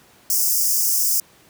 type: high-pass noise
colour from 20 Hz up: white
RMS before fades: -19 dBFS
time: 0.3-1.2 s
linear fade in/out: 2 ms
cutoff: 5000 Hz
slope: 96 dB/octave
effects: pink hiss -52 dBFS RMS until 1.49 s + high-pass 100 Hz 12 dB/octave